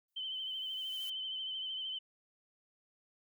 blue noise with exponential growth, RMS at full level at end -49 dBFS, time 0.08-1.1 s, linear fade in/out 5 ms, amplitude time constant 220 ms
sine tone with vibrato, 3072 Hz, G7, 36 cents flat, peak -37 dBFS, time 0.16-1.99 s, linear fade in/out 10 ms, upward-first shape triangle, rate 13 Hz, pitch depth 47 cents each way
effects none

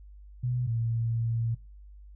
sine tone pair in turn, 123.7 / 115.03 Hz, B2 / A#2, +3 / -23 cents, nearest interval minor second, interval 126 cents, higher first, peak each -26 dBFS, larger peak neither, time 0.43-0.67 / 0.67-1.55 s, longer second, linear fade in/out 10 ms, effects noise-tail reverb RT60 0.3 s tail -21 dB re dry + added 50 Hz sine -46 dBFS peak until 2.15 s

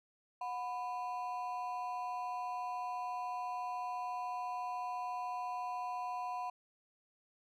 triangle ring-modulated tone, 862 Hz, A5, 36 cents flat, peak -32 dBFS, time 0.41-6.5 s, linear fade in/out 5 ms, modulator 133 Hz, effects none

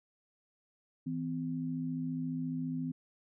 sine tone pair together, 161.8 / 256.3 Hz, E3 / C4, -32 / -36 cents, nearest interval minor sixth, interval 796 cents, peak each -37 / -35 dBFS, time 1.06-2.92 s, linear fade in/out 10 ms, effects none

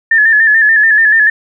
sine tone with vibrato, 1754 Hz, A6, 6 cents flat, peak -5 dBFS, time 0.11-1.3 s, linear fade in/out 5 ms, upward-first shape square, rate 6.9 Hz, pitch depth 48 cents each way, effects none

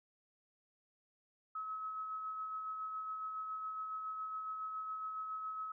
sine tone with tremolo, 1285 Hz, E6, 45 cents flat, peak -38 dBFS, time 1.55-5.72 s, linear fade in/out 5 ms, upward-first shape sine, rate 7.2 Hz, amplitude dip 30%, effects none

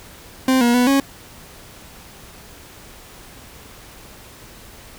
40% pulse tone with pitch steps, 260.7 / 238.9 / 246.8 / 274.9 Hz, C4 / A#3 / B3 / C#4, -6 / +43 / -1 / -14 cents, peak -12 dBFS, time 0.48-1 s, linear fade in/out 2 ms, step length 130 ms, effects pink hiss -42 dBFS RMS until 4.98 s

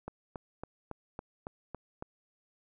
click train, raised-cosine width 1 ms, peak -25 dBFS, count 8, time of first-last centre 0.08-2.024 s, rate 3.6 Hz, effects none

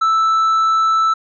triangle tone, 1318.5 Hz, E6, in tune, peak -10 dBFS, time 0.01-1.14 s, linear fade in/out 10 ms, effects resampled to 16000 Hz

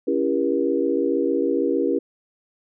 sine chord, C# diminished seventh, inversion none, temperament just, 277.2 / 332.6 / 399.1 / 479 Hz, C#4 / E4 / G4 / Bb4, 0 / +16 / +31 / +47 cents, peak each -24 dBFS, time 0.07-1.99 s, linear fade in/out 10 ms, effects none

